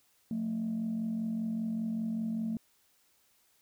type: tone pair together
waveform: sine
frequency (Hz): 178.9 / 224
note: F3 / A3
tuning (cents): +42 / +31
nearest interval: major third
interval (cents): 389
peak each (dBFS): -38 / -30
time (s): 0.31-2.57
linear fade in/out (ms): 2
effects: tanh soft clip ceiling -27 dBFS + white hiss -69 dBFS RMS until 3.61 s